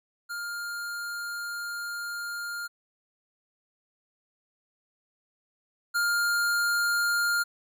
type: tone pair in turn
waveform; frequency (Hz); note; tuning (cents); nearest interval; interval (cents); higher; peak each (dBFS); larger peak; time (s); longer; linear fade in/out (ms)
square; 1406 / 1406; F6 / F6; +11 / +11; unison; 0; neither; -33 / -24; second; 0.29-2.68 / 5.94-7.44; first; 20
effects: none